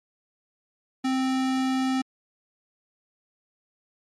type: tone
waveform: square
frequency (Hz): 261.6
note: C4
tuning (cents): 0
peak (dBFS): -23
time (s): 1.04-2.02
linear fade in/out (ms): 10
effects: low-pass 7000 Hz 12 dB/octave + MP3 64 kbps